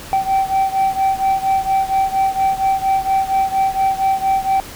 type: beating tone pair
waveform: sine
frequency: 772 / 776.3 Hz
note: G5 / G5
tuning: -27 / -17 cents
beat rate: 4.3 Hz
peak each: -14 / -16 dBFS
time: 0.13-4.6 s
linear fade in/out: 0 ms
effects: tanh soft clip ceiling -11 dBFS + pink hiss -34 dBFS RMS until 4.75 s

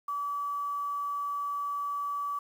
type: tone with quantisation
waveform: sine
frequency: 1148 Hz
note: D6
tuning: 40 cents flat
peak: -30 dBFS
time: 0.08-2.39 s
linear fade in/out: 5 ms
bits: 9
effects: none

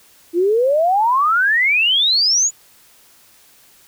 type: exponential sweep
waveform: sine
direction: up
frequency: 329.6 to 7040 Hz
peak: -12 dBFS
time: 0.33-2.51 s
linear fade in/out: 50 ms
effects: white hiss -50 dBFS RMS until 3.87 s

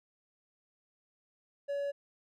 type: tone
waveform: triangle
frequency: 566 Hz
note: C#5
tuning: 36 cents sharp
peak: -30 dBFS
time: 1.68-1.92 s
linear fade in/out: 20 ms
effects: none

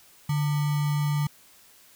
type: tone with sample-and-hold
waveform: sine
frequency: 146.83 Hz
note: D3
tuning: in tune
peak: -22 dBFS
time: 0.29-1.27 s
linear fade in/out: 5 ms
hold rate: 1050 Hz
effects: white hiss -55 dBFS RMS until 1.95 s

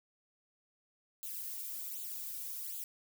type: noise with flanger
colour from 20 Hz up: violet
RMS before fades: -42 dBFS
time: 1.23-2.84 s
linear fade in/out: 0 ms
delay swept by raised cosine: 0.27 to 2.17 ms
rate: 1.3 Hz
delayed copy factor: +1
effects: none

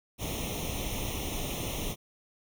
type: noise with comb filter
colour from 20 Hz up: pink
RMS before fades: -34 dBFS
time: 0.18-1.96 s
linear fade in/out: 50 ms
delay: 0.32 ms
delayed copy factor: +0.9
effects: none

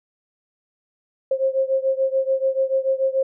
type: beating tone pair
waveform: sine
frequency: 530 / 536.9 Hz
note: C5 / C5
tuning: +22 / +45 cents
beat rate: 6.9 Hz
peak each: -20 / -22 dBFS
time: 1.31-3.23 s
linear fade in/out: 5 ms
effects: none

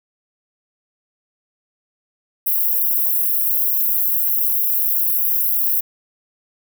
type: high-pass noise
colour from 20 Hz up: white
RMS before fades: -18 dBFS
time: 2.46-5.81 s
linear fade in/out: 10 ms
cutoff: 12000 Hz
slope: 48 dB/octave
effects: none

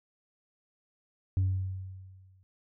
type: tone with exponential decay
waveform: sine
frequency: 94.3 Hz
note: F#2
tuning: 33 cents sharp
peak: -20 dBFS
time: 1.37-2.43 s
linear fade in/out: 0 ms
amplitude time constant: 230 ms
effects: tanh soft clip ceiling -22 dBFS

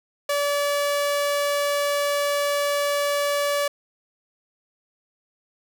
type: tone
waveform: sawtooth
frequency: 575 Hz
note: D5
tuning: 37 cents flat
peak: -17 dBFS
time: 0.29-3.68 s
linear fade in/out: 5 ms
effects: none

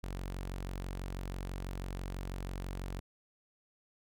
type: tone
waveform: sawtooth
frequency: 46.1 Hz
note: F#1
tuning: 6 cents flat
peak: -34 dBFS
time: 0.03-3 s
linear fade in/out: 10 ms
effects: none

